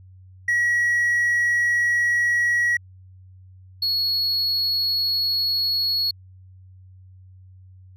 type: tone pair in turn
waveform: triangle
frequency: 1917 / 4348 Hz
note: A#6 / C#8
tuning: +48 / -34 cents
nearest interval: octave + major second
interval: 1418 cents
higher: second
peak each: -15 / -18 dBFS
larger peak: first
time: 0.48-2.77 / 3.82-6.11 s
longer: neither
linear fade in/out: 5 ms
effects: tanh soft clip ceiling -11 dBFS + added 93 Hz sine -44 dBFS peak until 7.96 s